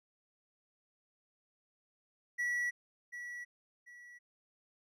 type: tone with echo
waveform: triangle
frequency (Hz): 1940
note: B6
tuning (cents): -31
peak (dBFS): -30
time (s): 2.38-2.71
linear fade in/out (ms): 20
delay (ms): 740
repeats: 2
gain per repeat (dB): -10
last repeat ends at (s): 4.19
effects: none